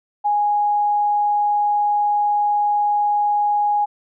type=tone; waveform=sine; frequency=828 Hz; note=G#5; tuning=5 cents flat; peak=-15 dBFS; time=0.24-3.86 s; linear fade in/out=20 ms; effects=none